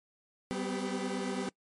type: tone cluster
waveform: 30% pulse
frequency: 192.6 / 248.6 / 257.7 / 396.2 Hz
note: G3 / B3 / C4 / G4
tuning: -30 / +12 / -26 / +18 cents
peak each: -34 / -35 / -38 / -37 dBFS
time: 0.51-1.49 s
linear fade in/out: 0 ms
effects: noise-tail reverb RT60 0.1 s tail -23 dB re dry + MP3 48 kbps

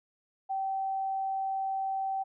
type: tone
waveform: sine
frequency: 773 Hz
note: G5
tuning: 24 cents flat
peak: -29 dBFS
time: 0.49-2.24 s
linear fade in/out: 20 ms
effects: none

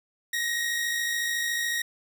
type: tone pair together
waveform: sawtooth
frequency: 1877.1 / 1931 Hz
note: A#6 / B6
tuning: +12 / -39 cents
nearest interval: unison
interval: 49 cents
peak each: -23 / -32 dBFS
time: 0.33-1.82 s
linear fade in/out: 5 ms
effects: none

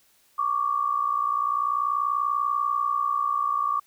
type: tone pair together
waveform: sine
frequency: 1119 / 1179.4 Hz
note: C#6 / D6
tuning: +16 / +7 cents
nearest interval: minor second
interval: 91 cents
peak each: -25 dBFS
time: 0.38-3.8 s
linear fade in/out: 10 ms
effects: white hiss -62 dBFS RMS until 3.86 s

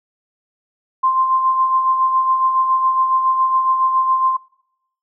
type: tone with tremolo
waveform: sine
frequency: 1046.5 Hz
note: C6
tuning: in tune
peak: -11 dBFS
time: 1.03-4.37 s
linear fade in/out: 10 ms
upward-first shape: sine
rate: 7.2 Hz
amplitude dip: 45%
effects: noise-tail reverb RT60 0.8 s tail -24 dB re dry

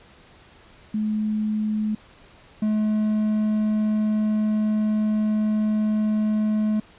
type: tone pair in turn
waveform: sine / triangle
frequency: 214 / 214 Hz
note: A3 / A3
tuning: -48 / -48 cents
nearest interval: unison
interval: 0 cents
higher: neither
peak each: -21 / -17 dBFS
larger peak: second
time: 0.94-1.95 / 2.62-6.8 s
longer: second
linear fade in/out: 5 ms
effects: pink hiss -51 dBFS RMS until 6.98 s + resampled to 8000 Hz

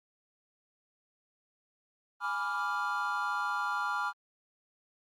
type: chord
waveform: triangle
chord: G# diminished seventh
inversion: none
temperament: equal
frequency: 830.6 / 987.8 / 1174.7 / 1396.9 Hz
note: G#5 / B5 / D6 / F6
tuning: 0 / 0 / 0 / 0 cents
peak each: -36 / -35 / -34 / -32 dBFS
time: 2.2-4.13 s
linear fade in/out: 50 ms
effects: Opus 32 kbps

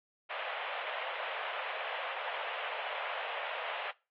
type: band-pass noise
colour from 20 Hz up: pink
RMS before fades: -39 dBFS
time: 0.29-3.92 s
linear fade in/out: 20 ms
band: 530 to 3200 Hz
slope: 48 dB/octave
effects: noise-tail reverb RT60 0.3 s tail -21 dB re dry + AAC 32 kbps

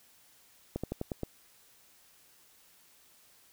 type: slowing click train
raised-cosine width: 2 ms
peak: -20 dBFS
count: 6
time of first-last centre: 0.76-1.233 s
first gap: 76 ms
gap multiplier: 1.11
effects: white hiss -62 dBFS RMS until 3.52 s

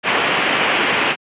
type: low-pass noise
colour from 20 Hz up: white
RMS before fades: -17 dBFS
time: 0.03-1.16 s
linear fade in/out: 50 ms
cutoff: 3100 Hz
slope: 48 dB/octave
effects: high-pass 200 Hz 12 dB/octave + resampled to 8000 Hz

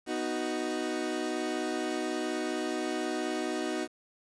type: chord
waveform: 30% pulse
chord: B major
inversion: none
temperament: equal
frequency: 246.9 / 311.1 / 370 Hz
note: B3 / D#4 / F#4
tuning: 0 / 0 / 0 cents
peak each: -35 / -31 / -32 dBFS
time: 0.06-3.88 s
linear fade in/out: 50 ms
effects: resampled to 22050 Hz + 9-bit

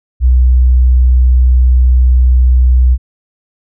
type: tone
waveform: sine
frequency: 62.6 Hz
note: B1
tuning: 24 cents sharp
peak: -4 dBFS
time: 0.2-2.98 s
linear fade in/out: 50 ms
effects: none

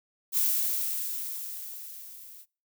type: noise with level ramp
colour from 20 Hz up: violet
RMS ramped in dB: -24 to -49 dBFS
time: 0.32-2.46 s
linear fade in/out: 50 ms
effects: noise-tail reverb RT60 0.4 s tail -26 dB re dry

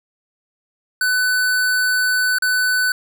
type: tone with dropouts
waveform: square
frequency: 1500 Hz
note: F#6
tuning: 23 cents sharp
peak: -16 dBFS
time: 1.01-2.92 s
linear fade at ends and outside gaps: 2 ms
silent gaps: 2.385-2.422 s
effects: none

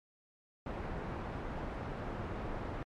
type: low-pass noise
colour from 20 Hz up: pink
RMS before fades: -40 dBFS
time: 0.66-2.83 s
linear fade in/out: 2 ms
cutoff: 1300 Hz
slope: 12 dB/octave
effects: MP3 64 kbps

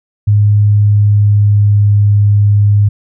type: tone with pitch glide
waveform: sine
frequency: 103.83 to 102.82 Hz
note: G#2 to G#2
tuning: 0 to -17 cents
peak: -5 dBFS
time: 0.27-2.89 s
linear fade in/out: 10 ms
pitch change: -17 cents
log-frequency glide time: 0.61-1.93 s
effects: none

